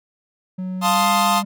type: tone with pitch glide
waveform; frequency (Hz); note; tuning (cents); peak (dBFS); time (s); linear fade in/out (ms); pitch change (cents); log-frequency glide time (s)
triangle; 185 to 199.43; F#3 to G3; 0 to +30; -22; 0.58-1.45; 10; +130; 0.78-1.08
type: chord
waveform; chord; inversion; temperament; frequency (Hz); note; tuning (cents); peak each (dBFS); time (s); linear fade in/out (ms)
45% pulse; F dominant seventh; none; equal; 698.5 / 880 / 1046.5 / 1244.5; F5 / A5 / C6 / Eb6; 0 / 0 / 0 / 0; -21; 0.81-1.43; 50
effects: none

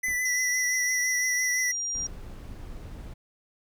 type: tone with vibrato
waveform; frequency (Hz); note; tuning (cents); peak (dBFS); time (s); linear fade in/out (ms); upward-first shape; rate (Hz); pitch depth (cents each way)
square; 1996; B6; +18; -26; 0.03-1.72; 10; triangle; 5.9; 29
type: noise with exponential decay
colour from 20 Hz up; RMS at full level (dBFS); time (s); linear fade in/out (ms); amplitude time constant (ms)
brown; -39; 0.08-0.31; 1; 50
type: tone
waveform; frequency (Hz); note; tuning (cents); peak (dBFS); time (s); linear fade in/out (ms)
sine; 5700; F8; +34; -28; 0.25-2.07; 5
type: noise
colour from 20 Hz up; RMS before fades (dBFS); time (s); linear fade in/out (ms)
brown; -40; 1.94-3.14; 10
effects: none

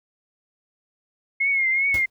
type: tone with vibrato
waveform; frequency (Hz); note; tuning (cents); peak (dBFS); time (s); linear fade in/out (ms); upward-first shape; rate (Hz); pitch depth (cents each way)
sine; 2153; C7; +49; -18; 1.4-2.06; 10; triangle; 2.6; 74
type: noise with exponential decay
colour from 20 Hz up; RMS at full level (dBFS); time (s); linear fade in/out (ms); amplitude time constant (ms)
pink; -30; 1.94-2.1; 2; 33
effects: none

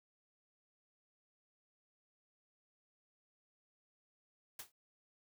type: noise with exponential decay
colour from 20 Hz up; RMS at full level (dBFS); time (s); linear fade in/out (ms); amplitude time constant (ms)
white; -42; 4.59-4.72; 5; 27
effects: none

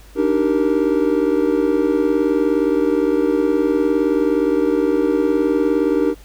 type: chord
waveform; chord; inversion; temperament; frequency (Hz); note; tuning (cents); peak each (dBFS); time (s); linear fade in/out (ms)
triangle; Eb major seventh; third; just; 291.7 / 311.1 / 388.9 / 466.7; D4 / Eb4 / G4 / Bb4; -12 / 0 / -14 / +2; -18; 0.15-6.15; 50
effects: added 50 Hz sine -41 dBFS peak until 6.24 s + pink hiss -48 dBFS RMS until 6.24 s

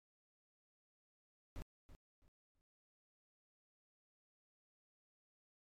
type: noise with echo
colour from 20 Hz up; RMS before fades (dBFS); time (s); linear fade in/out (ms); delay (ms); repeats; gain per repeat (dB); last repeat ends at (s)
brown; -45; 1.56-1.62; 0; 330; 3; -12; 2.61
effects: MP3 64 kbps

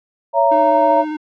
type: chord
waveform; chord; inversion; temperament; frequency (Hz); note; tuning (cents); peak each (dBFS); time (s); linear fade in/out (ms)
sine; A# diminished; first; just; 559.4 / 671.3 / 932.3; C#5 / E5 / A#5; +16 / +31 / 0; -16 / -15 / -14; 0.33-1.05; 50
type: tone with vibrato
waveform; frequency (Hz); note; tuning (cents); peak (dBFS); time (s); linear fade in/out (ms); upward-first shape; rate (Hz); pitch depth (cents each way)
square; 306.4; D#4; -27; -22; 0.51-1.17; 10; square; 15; 13
effects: low-pass 2000 Hz 12 dB/octave

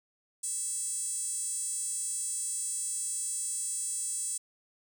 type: tone with high-pass filter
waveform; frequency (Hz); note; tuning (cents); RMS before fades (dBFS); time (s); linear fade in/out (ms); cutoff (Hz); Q
5% pulse; 659.3; E5; 0; -34; 0.43-4.38; 10; 8500; 5.8
effects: none

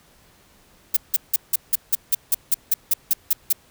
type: noise bursts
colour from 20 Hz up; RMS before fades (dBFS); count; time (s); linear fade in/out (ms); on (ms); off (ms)
violet; -17; 14; 0.94-3.528; 5; 27; 170
effects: pink hiss -55 dBFS RMS until 3.7 s

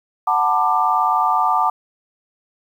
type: chord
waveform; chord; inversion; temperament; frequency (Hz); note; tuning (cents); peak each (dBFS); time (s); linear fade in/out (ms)
sine; B minor seventh; second; just; 740.8 / 889 / 987.8 / 1185.3; F#5 / A5 / B5 / D6; +2 / +18 / 0 / +16; -20 / -19 / -24 / -18; 0.27-1.7; 5
effects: 8-bit

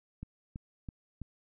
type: click train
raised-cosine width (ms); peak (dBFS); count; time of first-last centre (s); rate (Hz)
5; -28; 4; 0.23-1.217; 3.04
effects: none

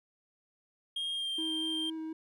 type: tone with pitch glide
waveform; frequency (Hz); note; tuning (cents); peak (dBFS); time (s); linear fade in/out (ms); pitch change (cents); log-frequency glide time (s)
triangle; 3233 to 3172; G#7 to G7; -47 to +20; -31; 0.96-1.9; 5; -33; 1.14-1.31
type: tone with vibrato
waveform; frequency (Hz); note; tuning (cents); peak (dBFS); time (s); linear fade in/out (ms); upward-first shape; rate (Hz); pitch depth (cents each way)
triangle; 319.3; D#4; +45; -34; 1.38-2.13; 5; square; 4.2; 9
effects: none

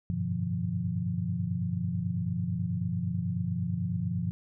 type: tone cluster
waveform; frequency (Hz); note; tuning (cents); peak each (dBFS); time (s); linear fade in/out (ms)
sine; 95.6 / 104.7 / 123.1 / 150 / 173.9; G2 / G#2 / B2 / D3 / F3; -43 / +15 / -5 / +37 / -7; -35 / -37 / -35 / -39 / -31; 0.1-4.31; 0
effects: none

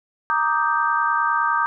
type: chord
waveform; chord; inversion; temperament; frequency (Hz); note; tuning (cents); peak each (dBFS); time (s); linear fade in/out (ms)
sine; Eb major seventh; second; equal; 932.3 / 1174.7 / 1244.5 / 1568; Bb5 / D6 / Eb6 / G6; 0 / 0 / 0 / 0; -23; 0.3-1.66; 0
effects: none

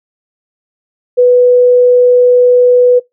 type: tone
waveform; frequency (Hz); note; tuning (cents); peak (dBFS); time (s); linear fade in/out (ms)
sine; 493.9; B4; 0; -3; 1.17-3; 20
effects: noise-tail reverb RT60 0.2 s tail -24 dB re dry

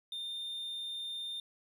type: tone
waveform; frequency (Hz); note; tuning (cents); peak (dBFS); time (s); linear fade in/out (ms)
triangle; 3619; A7; +48; -36; 0.12-1.4; 2
effects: 13-bit

